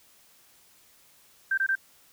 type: tone bursts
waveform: sine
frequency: 1568 Hz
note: G6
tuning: in tune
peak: -22 dBFS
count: 3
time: 1.51-1.754 s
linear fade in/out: 5 ms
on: 66 ms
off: 23 ms
effects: white hiss -59 dBFS RMS until 2.12 s